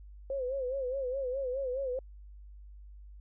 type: tone with vibrato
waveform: sine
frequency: 523.3 Hz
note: C5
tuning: in tune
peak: -31 dBFS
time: 0.3-1.99 s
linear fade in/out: 2 ms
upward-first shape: sine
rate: 4.8 Hz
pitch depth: 100 cents each way
effects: added 50 Hz sine -47 dBFS peak until 3.2 s